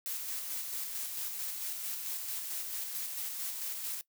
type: noise with tremolo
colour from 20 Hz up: blue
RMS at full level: -37 dBFS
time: 0.06-4.01 s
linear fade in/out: 0 ms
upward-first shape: square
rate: 4.5 Hz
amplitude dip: 30%
effects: noise-tail reverb RT60 0.1 s tail -19 dB re dry